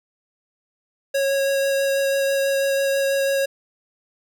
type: tone with vibrato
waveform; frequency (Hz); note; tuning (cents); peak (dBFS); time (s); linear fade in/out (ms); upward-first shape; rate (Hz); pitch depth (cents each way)
square; 549; C#5; -17; -19; 1.14-3.46; 10; sine; 6.1; 9
effects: none